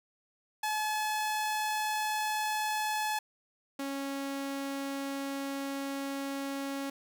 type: tone pair in turn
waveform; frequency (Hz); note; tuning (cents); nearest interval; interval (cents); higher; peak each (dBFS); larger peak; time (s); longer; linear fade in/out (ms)
sawtooth; 856 / 275.8; A5 / C#4; -48 / -9; octave + minor sixth; 1961; first; -26 / -30; first; 0.63-3.19 / 3.79-6.9; second; 5
effects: none